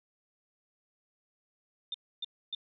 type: tone bursts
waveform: sine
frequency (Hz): 3600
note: A7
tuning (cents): +39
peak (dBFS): -33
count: 3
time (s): 1.92-2.549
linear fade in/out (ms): 2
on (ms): 23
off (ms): 280
effects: none